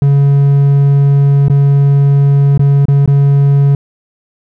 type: tone with dropouts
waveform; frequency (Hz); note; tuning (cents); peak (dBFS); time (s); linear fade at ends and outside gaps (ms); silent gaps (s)
triangle; 140.5; C#3; +24; -3; 0.02-3.75; 2; 1.483-1.498 / 2.577-2.594 / 2.855-2.883 / 3.059-3.076
effects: none